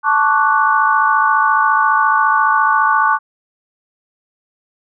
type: chord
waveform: sine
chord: D major seventh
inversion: second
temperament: equal with one note detuned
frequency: 880 / 1108.7 / 1163.2 / 1480 Hz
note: A5 / C#6 / D6 / F#6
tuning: 0 / 0 / -17 / 0 cents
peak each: -16 dBFS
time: 0.03-3.19 s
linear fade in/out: 50 ms
effects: none